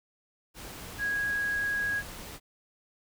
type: tone in noise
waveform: sine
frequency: 1652 Hz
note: G#6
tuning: 10 cents flat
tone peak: -27 dBFS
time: 0.98-2.03 s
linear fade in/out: 50 ms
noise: pink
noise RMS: -43 dBFS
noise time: 0.54-2.4 s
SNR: +13 dB
effects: none